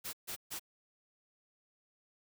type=noise bursts; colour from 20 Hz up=white; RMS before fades=-41 dBFS; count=3; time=0.04-0.596 s; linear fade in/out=20 ms; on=92 ms; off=140 ms; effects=none